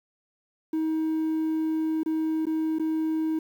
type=tone with dropouts; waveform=triangle; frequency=316.7 Hz; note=D#4; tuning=31 cents sharp; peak=-21 dBFS; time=0.73-3.39 s; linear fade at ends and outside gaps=5 ms; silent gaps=2.033-2.06 / 2.455-2.467 / 2.786-2.796 s; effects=tanh soft clip ceiling -17 dBFS + 9-bit